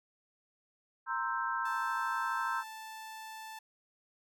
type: chord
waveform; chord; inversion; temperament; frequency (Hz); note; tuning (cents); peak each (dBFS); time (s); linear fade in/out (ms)
sine; C dominant seventh; third; equal; 932.3 / 1046.5 / 1318.5 / 1568; Bb5 / C6 / E6 / G6; 0 / 0 / 0 / 0; -37; 1.06-2.64; 50
type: tone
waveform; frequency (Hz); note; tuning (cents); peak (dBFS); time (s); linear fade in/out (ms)
sawtooth; 880; A5; 0; -40; 1.65-3.59; 5
effects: none